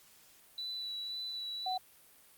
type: tone with vibrato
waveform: sine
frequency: 3957 Hz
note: B7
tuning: 3 cents sharp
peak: -37 dBFS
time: 0.58-1.77 s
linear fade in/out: 2 ms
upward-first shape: sine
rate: 1.9 Hz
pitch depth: 16 cents each way
type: tone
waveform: sine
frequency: 743 Hz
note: F#5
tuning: 7 cents sharp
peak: -33 dBFS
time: 1.66-1.78 s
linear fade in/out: 5 ms
effects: white hiss -61 dBFS RMS until 2.37 s + Opus 48 kbps